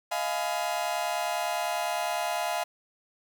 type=chord; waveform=40% pulse; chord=F half-diminished seventh; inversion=third; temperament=just; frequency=628.6 / 698.5 / 838.1 / 1005.8 Hz; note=Eb5 / F5 / Ab5 / Cb6; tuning=+18 / 0 / +16 / +31 cents; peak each=-34 / -30 / -33 / -36 dBFS; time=0.11-2.64 s; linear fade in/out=10 ms; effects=9-bit